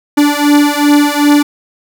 45% pulse beating tone pair, 290.6 / 293.2 Hz, D4 / D4, -18 / -3 cents, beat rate 2.6 Hz, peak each -10 dBFS, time 0.17-1.43 s, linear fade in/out 10 ms, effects none

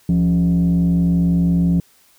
sine tone with frequency modulation, 173 Hz, F3, 16 cents flat, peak -11 dBFS, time 0.09-1.8 s, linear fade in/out 2 ms, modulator 100 Hz, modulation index 0.54, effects tanh soft clip ceiling -10 dBFS + white hiss -54 dBFS RMS until 2.18 s

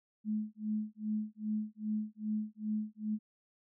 sine tone with tremolo, 214 Hz, A3, 48 cents flat, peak -30 dBFS, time 0.24-3.19 s, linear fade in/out 50 ms, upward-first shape sine, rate 2.5 Hz, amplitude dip 100%, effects none

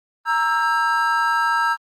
triangle chord, E diminished, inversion second, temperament equal with one note detuned, 932.3 / 1318.5 / 1607.4 Hz, Bb5 / E6 / G6, 0 / 0 / +43 cents, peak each -19 / -19 / -20 dBFS, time 0.25-1.77 s, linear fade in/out 50 ms, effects Opus 24 kbps

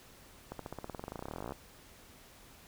accelerating click train, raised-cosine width 1 ms, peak -26 dBFS, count 29, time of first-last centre 0.52-1.522 s, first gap 73 ms, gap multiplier 0.94, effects pink hiss -57 dBFS RMS until 2.67 s

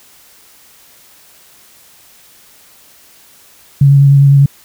sine tone with vibrato, 139.7 Hz, C#3, 14 cents sharp, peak -3 dBFS, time 3.81-4.46 s, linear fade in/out 5 ms, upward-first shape square, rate 9.9 Hz, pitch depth 13 cents each way, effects white hiss -44 dBFS RMS until 4.64 s

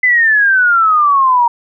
sine exponential sweep, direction down, 2036 to 934 Hz, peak -7 dBFS, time 0.03-1.48 s, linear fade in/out 5 ms, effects none

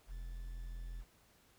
triangle tone with quantisation, 42.67 Hz, F1, 39 cents flat, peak -40 dBFS, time 0.07-1.05 s, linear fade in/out 50 ms, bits 11, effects pink hiss -68 dBFS RMS until 1.58 s

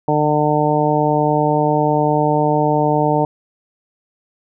harmonic tone, 150.2 Hz, D3, 39 cents sharp, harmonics 1 / 2 / 3 / 4 / 5 / 6, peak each -20 / -20 / -20 / -20 / -20 / -20 dBFS, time 0.08-3.25 s, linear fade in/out 2 ms, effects none

